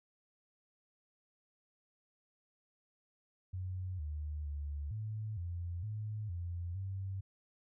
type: tone with pitch steps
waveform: sine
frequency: 92.2 / 75.3 / 72.7 / 108 / 86.8 / 106.9 / 86.9 / 96.3 Hz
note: F#2 / D2 / D2 / A2 / F2 / A2 / F2 / G2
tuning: -6 / +44 / -17 / -32 / -10 / -49 / -8 / -30 cents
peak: -37 dBFS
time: 3.53-7.21 s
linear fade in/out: 10 ms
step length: 460 ms
effects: none